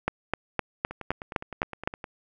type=two click trains; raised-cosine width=0.5 ms; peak=-21 / -9 dBFS; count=12 / 8; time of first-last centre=0.91-2.042 / 0.08-1.875 s; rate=9.72 / 3.9 Hz; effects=none